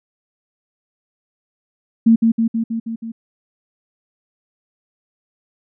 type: tone with echo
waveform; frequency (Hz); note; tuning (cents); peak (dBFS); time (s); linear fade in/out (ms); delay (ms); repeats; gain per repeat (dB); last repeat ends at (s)
sine; 227.2; A#3; -44; -7; 2.06-2.16; 10; 160; 6; -3; 3.12
effects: none